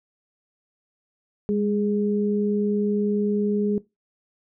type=tone pair together; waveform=sine; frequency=204.6 / 415.3 Hz; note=G#3 / G#4; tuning=-26 / 0 cents; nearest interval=octave; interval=1226 cents; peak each=-22 / -24 dBFS; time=1.49-3.78 s; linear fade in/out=0 ms; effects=noise-tail reverb RT60 0.2 s tail -19 dB re dry